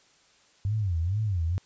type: tone with vibrato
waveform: sine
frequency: 94.4 Hz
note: F#2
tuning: 35 cents sharp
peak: -24 dBFS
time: 0.65-1.58 s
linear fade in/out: 0 ms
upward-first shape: sine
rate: 2.2 Hz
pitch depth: 260 cents each way
effects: white hiss -61 dBFS RMS until 1.65 s + resampled to 16000 Hz